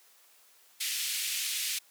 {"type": "band-pass noise", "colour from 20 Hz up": "pink", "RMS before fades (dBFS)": -33, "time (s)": [0.8, 1.79], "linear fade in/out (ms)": 10, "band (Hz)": [2400, 15000], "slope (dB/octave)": 24, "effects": ["white hiss -61 dBFS RMS until 1.9 s", "high-pass 400 Hz 12 dB/octave"]}